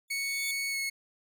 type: tone with exponential growth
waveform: 5% pulse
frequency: 3517 Hz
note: A7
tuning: 1 cent flat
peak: -26 dBFS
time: 0.08-0.51 s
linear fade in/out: 2 ms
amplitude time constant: 93 ms
type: tone with pitch glide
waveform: sawtooth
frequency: 2217 to 2189 Hz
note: C#7 to C#7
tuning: 0 to -22 cents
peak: -27 dBFS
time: 0.1-0.9 s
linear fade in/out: 10 ms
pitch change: -22 cents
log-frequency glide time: 0.7-0.77 s
effects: none